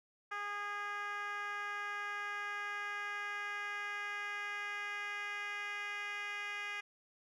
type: tone with band-pass filter sweep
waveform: 10% pulse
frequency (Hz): 410.2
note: G#4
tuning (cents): -21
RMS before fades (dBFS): -41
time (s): 0.31-6.81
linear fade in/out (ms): 10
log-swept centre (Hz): 1400 to 2200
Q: 1.9
effects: none

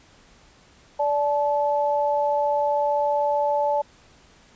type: tone pair together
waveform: sine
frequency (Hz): 582 / 866.6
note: D5 / A5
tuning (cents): -16 / -27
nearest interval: perfect fifth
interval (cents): 689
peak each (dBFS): -22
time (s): 0.99-3.82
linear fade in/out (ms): 10
effects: pink hiss -54 dBFS RMS until 4.55 s + resampled to 16000 Hz

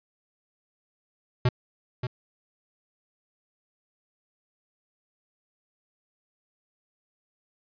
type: tone with echo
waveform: square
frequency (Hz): 124.8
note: B2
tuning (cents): +19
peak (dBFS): -19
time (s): 1.45-1.49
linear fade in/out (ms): 5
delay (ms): 580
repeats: 1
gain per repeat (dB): -9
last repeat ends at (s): 2.07
effects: resampled to 11025 Hz

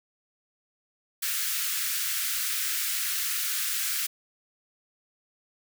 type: high-pass noise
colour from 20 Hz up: white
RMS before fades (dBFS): -29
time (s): 1.22-4.07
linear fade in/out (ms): 10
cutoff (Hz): 1300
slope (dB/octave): 48
effects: none

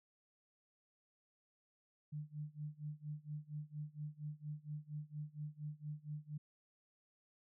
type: tone with tremolo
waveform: sine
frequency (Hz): 150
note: D3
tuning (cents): +37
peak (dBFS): -40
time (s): 2.12-6.38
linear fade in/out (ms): 10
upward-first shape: sine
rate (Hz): 4.3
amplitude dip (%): 95
effects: none

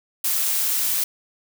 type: noise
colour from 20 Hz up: blue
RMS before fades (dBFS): -22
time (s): 0.24-1.04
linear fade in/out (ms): 5
effects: none

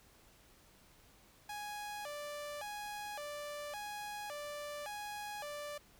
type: tone with vibrato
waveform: sawtooth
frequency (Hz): 698.5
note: F5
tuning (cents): 0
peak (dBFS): -38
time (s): 1.49-5.78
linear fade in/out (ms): 5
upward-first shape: square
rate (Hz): 0.89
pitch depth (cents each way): 300
effects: pink hiss -64 dBFS RMS until 5.99 s

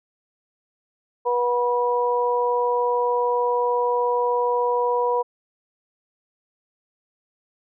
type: harmonic tone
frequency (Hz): 243.4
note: B3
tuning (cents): -25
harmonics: 2 / 3 / 4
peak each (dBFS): -21 / -31 / -22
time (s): 1.25-5.23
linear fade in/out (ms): 20
effects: none

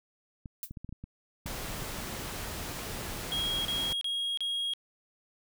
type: clicks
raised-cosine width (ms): 5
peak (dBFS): -29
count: 10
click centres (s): 0.458 / 0.71 / 0.772 / 0.846 / 0.892 / 0.926 / 1.04 / 1.46 / 1.822 / 1.987
type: noise with exponential decay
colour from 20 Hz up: violet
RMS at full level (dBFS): -33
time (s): 0.63-0.72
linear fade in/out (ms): 1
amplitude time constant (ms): 18
type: noise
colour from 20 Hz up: pink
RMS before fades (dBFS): -38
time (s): 1.46-3.93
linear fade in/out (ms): 2
type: tone bursts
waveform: triangle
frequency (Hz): 3279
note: G#7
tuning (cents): -23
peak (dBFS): -28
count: 4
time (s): 3.32-4.736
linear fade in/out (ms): 0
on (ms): 330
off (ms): 32
effects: none

